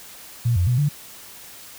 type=tone with pitch steps; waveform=sine; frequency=118.6 / 88.8 / 123.3 / 145.9 Hz; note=A#2 / F2 / B2 / D3; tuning=+30 / +29 / -2 / -11 cents; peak=-16 dBFS; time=0.45-0.89 s; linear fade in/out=10 ms; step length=110 ms; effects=white hiss -42 dBFS RMS until 1.78 s